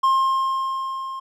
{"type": "tone with level ramp", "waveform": "triangle", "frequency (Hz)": 1064, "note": "C6", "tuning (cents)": 29, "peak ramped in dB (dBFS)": [-12, -27], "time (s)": [0.03, 1.2], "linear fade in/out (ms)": 10, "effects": []}